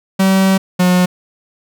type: tone pair in turn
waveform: 45% pulse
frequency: 191.5 / 180.75 Hz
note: G3 / F#3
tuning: -40 / -40 cents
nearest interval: minor second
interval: 100 cents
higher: first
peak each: -9 dBFS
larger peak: neither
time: 0.19-0.58 / 0.79-1.06 s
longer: first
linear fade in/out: 10 ms
effects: none